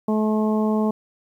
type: harmonic tone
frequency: 215.5 Hz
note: A3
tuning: 36 cents flat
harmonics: 1 / 2 / 3 / 4 / 5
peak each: -19 / -25 / -29 / -31 / -33 dBFS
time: 0.08-0.91 s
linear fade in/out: 5 ms
effects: 9-bit